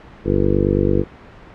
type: harmonic tone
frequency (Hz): 49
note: G1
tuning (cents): 0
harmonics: 1 / 2 / 3 / 4 / 5 / 6 / 7 / 8 / 9 / 10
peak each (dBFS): -23 / -22 / -24 / -23 / -26 / -24 / -20 / -26 / -23 / -24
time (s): 0.24-1.05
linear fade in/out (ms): 50
effects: pink hiss -41 dBFS RMS until 1.54 s + low-pass 2000 Hz 12 dB/octave